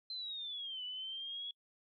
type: linear two-way sweep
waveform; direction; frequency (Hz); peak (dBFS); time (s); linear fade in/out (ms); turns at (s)
sine; down then up; 4123 to 2960 to 3365; -40; 0.1-1.51; 2; 0.84
effects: noise-tail reverb RT60 0.1 s tail -26 dB re dry